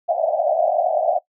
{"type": "band-pass noise", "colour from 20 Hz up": "white", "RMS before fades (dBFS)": -19, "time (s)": [0.08, 1.19], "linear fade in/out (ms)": 20, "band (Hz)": [600, 730], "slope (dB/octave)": 96, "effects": ["noise-tail reverb RT60 0.1 s tail -19 dB re dry"]}